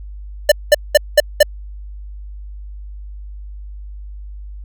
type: tone bursts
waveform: square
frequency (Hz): 593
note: D5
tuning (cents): +17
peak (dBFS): -5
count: 5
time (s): 0.49-1.43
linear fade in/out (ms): 5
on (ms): 28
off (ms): 200
effects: added 50 Hz sine -29 dBFS peak until 4.64 s